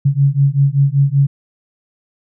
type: beating tone pair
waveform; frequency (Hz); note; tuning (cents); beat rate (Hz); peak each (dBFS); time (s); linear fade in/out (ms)
sine; 137 / 142.2; C#3 / C#3; -20 / +45; 5.2; -13; 0.05-1.27; 10
effects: none